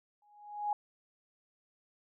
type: tone with exponential growth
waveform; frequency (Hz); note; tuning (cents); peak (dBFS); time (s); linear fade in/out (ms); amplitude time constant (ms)
sine; 830.6; G#5; 0; -27; 0.22-0.73; 2; 110
effects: none